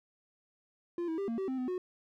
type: tone with pitch steps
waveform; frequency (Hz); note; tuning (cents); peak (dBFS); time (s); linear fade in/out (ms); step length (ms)
triangle; 346.2 / 323.2 / 395.9 / 230.3 / 384.4 / 261.2 / 253.2 / 364.9; F4 / E4 / G4 / A#3 / G4 / C4 / B3 / F#4; -15 / -34 / +17 / -21 / -34 / -3 / +43 / -24; -30; 0.98-1.78; 2; 100
effects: none